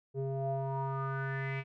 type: tone with low-pass filter sweep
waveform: square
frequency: 135.3 Hz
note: C#3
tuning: 42 cents flat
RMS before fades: -35 dBFS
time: 0.14-1.64 s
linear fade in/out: 50 ms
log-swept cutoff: 460 to 2400 Hz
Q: 6.5
effects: none